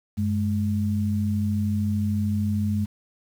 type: tone pair together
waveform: sine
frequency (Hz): 96.62 / 210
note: G2 / G#3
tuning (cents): -25 / +19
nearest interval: octave + minor second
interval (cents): 1344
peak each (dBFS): -24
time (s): 0.17-2.86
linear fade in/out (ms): 20
effects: 8-bit